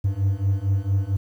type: beating tone pair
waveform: triangle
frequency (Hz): 95.8 / 100.2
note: G2 / G2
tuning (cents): -39 / +38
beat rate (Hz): 4.4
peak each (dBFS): -21 / -20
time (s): 0.04-1.17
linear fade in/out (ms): 10
effects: 9-bit